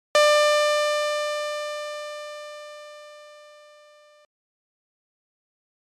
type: tone with exponential decay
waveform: sawtooth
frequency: 596 Hz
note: D5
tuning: 25 cents sharp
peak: -9 dBFS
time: 0.15-4.25 s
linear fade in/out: 1 ms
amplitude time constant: 890 ms
effects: low-pass 7000 Hz 12 dB/octave + MP3 96 kbps